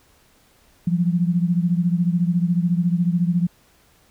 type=beating tone pair; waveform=sine; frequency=171.3 / 185.3 Hz; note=F3 / F#3; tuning=-33 / +3 cents; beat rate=14 Hz; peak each=-18 / -22 dBFS; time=0.87-3.47 s; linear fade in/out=5 ms; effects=pink hiss -57 dBFS RMS until 4.1 s